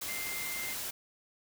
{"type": "tone in noise", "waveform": "sine", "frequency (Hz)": 2093, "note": "C7", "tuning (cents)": 0, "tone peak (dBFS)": -39, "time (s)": [0.08, 0.74], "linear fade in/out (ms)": 10, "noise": "white", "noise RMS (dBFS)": -38, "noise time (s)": [0.01, 0.91], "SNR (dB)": -4, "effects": []}